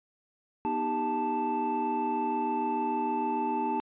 triangle tone cluster, 242.5 / 309 / 395.8 / 879 Hz, B3 / D#4 / G4 / A5, -31 / -12 / +17 / -2 cents, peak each -33 / -33 / -34 / -27 dBFS, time 0.65-3.8 s, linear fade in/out 0 ms, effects resampled to 8000 Hz

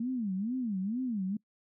sine tone with vibrato, 220 Hz, A3, in tune, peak -30 dBFS, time 0-1.37 s, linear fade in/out 5 ms, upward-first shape sine, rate 2.2 Hz, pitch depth 290 cents each way, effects noise-tail reverb RT60 0.1 s tail -23 dB re dry

